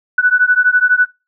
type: beating tone pair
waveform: sine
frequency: 1480 / 1492 Hz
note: F#6 / F#6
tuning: 0 / +14 cents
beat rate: 12 Hz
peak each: -12 dBFS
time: 0.18-1.06 s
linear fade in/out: 5 ms
effects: noise-tail reverb RT60 0.3 s tail -26 dB re dry